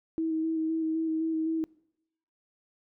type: tone with vibrato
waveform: sine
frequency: 320.8 Hz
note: E4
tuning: 47 cents flat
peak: -26 dBFS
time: 0.18-1.64 s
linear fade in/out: 0 ms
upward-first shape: square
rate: 3.9 Hz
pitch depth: 15 cents each way
effects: noise-tail reverb RT60 0.8 s tail -24 dB re dry